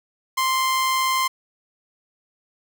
sawtooth tone with amplitude modulation, 1046.5 Hz, C6, in tune, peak -14 dBFS, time 0.37-1.28 s, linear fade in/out 10 ms, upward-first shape sine, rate 140 Hz, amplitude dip 25%, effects none

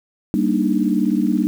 sine chord, Eb major seventh, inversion first, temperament equal with one note detuned, 196 / 233.1 / 292.3 / 311.1 Hz, G3 / Bb3 / D4 / Eb4, 0 / 0 / -8 / 0 cents, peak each -20 / -20 / -21 / -22 dBFS, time 0.34-1.47 s, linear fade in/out 0 ms, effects 7-bit

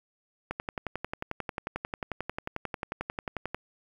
click train, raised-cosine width 0.5 ms, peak -17 dBFS, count 35, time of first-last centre 0.51-3.546 s, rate 11.2 Hz, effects 8-bit

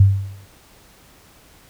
sine tone with exponential decay, 98 Hz, G2, in tune, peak -5 dBFS, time 0-0.46 s, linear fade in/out 5 ms, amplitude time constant 100 ms, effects pink hiss -50 dBFS RMS until 1.69 s

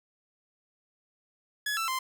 sawtooth tone with pitch steps, 1693 / 1331 / 1042 Hz, G#6 / E6 / C6, +33 / +16 / -7 cents, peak -25 dBFS, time 1.66-1.99 s, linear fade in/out 5 ms, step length 110 ms, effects 9-bit

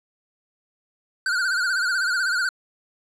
square tone with vibrato, 1480 Hz, F#6, in tune, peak -21 dBFS, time 1.26-2.49 s, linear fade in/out 2 ms, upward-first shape sine, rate 16 Hz, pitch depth 95 cents each way, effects low-pass 8000 Hz 12 dB/octave

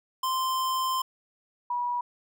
square / sine tone pair in turn, 1041 / 970.4 Hz, C6 / B5, -9 / -31 cents, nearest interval minor second, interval 122 cents, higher first, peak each -26 dBFS, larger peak neither, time 0.23-1.02 / 1.7-2.01 s, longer first, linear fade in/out 5 ms, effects none

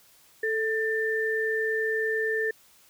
sine tone pair together, 440 / 1785.6 Hz, A4 / A6, 0 / +25 cents, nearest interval 2 octaves, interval 2425 cents, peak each -27 dBFS, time 0.43-2.51 s, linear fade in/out 5 ms, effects white hiss -58 dBFS RMS until 2.89 s

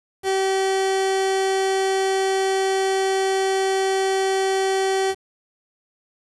30% pulse tone, 384.3 Hz, G4, 34 cents flat, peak -16 dBFS, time 0.23-5.15 s, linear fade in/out 50 ms, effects resampled to 24000 Hz + 7-bit

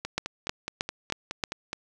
two click trains, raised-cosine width 0.2 ms, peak -9 / -15 dBFS, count 5 / 9, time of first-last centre 0.18-1.438 / 0.05-1.731 s, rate 3.18 / 4.76 Hz, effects none

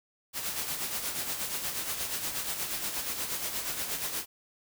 white noise with tremolo, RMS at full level -32 dBFS, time 0.33-4.26 s, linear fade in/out 50 ms, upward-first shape sine, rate 8.4 Hz, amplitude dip 50%, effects none

